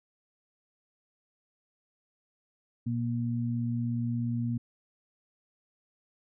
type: tone pair together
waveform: sine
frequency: 119.6 / 236.5 Hz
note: A#2 / A#3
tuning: +45 / +25 cents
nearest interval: octave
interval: 1180 cents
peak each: -30 / -31 dBFS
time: 2.86-4.58 s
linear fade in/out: 10 ms
effects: none